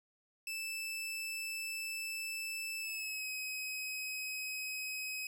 sawtooth tone with pitch glide, 2637 to 2535 Hz, E7 to D#7, 0 to +32 cents, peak -35 dBFS, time 0.47-5.27 s, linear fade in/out 2 ms, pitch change -68 cents, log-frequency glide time 2.79-3.3 s, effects none

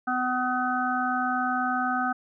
harmonic tone, 251.9 Hz, B3, 34 cents sharp, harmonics 1 / 3 / 5 / 6, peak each -30 / -28 / -29 / -30 dBFS, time 0.07-2.13 s, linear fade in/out 10 ms, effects none

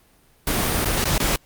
pink noise with dropouts, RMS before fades -21 dBFS, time 0.47-1.36 s, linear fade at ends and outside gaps 2 ms, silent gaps 0.847-0.856 / 1.042-1.054 / 1.18-1.201 s, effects pink hiss -57 dBFS RMS until 1.45 s + Opus 32 kbps

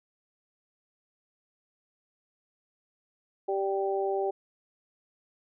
harmonic tone, 195.4 Hz, G3, 5 cents flat, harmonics 2 / 3 / 4, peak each -28 / -34 / -32 dBFS, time 3.48-4.31 s, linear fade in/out 10 ms, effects none

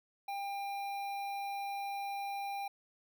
square tone with notch filter, 798 Hz, G5, 31 cents sharp, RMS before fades -39 dBFS, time 0.28-2.68 s, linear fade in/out 5 ms, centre 7300 Hz, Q 0.73, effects none

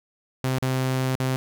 sawtooth tone with dropouts, 130.2 Hz, C3, 8 cents flat, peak -18 dBFS, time 0.44-1.36 s, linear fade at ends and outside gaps 0 ms, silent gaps 0.585-0.625 / 1.154-1.201 s, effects none

